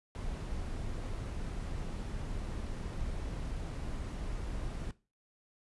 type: noise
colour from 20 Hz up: brown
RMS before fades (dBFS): -38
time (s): 0.15-4.91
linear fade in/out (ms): 0
effects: noise-tail reverb RT60 0.3 s tail -18 dB re dry + resampled to 24000 Hz